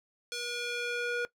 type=tone with band-pass filter sweep; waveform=square; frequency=481 Hz; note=B4; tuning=46 cents flat; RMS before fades=-34 dBFS; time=0.32-1.25 s; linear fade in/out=0 ms; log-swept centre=4500 to 1400 Hz; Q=1.1; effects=noise-tail reverb RT60 0.1 s tail -18 dB re dry